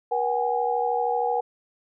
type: tone cluster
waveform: sine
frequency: 480.4 / 753 / 826 Hz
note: B4 / F#5 / G#5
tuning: -48 / +30 / -10 cents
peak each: -26 dBFS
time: 0.11-1.41 s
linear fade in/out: 10 ms
effects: none